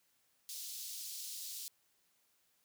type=high-pass noise; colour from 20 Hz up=pink; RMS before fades=-45 dBFS; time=0.49-1.68 s; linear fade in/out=0 ms; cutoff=4000 Hz; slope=24 dB/octave; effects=white hiss -75 dBFS RMS until 2.64 s + high-pass 60 Hz 12 dB/octave